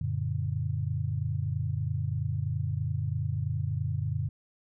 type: chord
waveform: sine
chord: Gb augmented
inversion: none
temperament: just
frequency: 92.5 / 115.62 / 144.53 Hz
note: Gb2 / Bb2 / D3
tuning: 0 / -14 / -27 cents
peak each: -32 dBFS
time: 0.01-4.29 s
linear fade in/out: 5 ms
effects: none